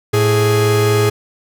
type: tone pair together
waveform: 45% pulse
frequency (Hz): 110 / 415.6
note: A2 / G#4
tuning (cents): 0 / +1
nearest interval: octave + major seventh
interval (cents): 2301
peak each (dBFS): -14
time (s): 0.13-1.1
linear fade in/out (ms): 10
effects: none